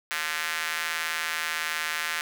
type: tone with high-pass filter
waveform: square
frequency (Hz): 80.3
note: E2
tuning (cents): -45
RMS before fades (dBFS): -30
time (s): 0.11-2.21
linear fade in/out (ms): 0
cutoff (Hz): 1700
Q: 1.9
effects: none